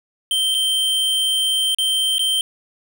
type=tone with dropouts; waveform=square; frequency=3128 Hz; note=G7; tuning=4 cents flat; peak=-17 dBFS; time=0.31-2.41 s; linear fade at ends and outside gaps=1 ms; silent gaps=0.544-0.548 / 1.747-1.785 / 2.183-2.193 s; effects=none